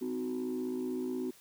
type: chord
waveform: sine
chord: C diminished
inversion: none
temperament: equal with one note detuned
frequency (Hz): 254.9 / 311.1 / 370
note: C4 / Eb4 / Gb4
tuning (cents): -45 / 0 / 0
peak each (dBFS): -34 / -40 / -35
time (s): 0.01-1.31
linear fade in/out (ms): 10
effects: tanh soft clip ceiling -28 dBFS + white hiss -59 dBFS RMS until 1.4 s